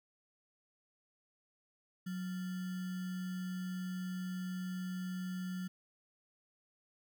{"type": "tone with sample-and-hold", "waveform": "sine", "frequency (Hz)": 183.5, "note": "F#3", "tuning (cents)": -14, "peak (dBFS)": -37, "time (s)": [2.06, 5.68], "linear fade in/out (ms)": 10, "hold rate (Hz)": 1575, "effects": []}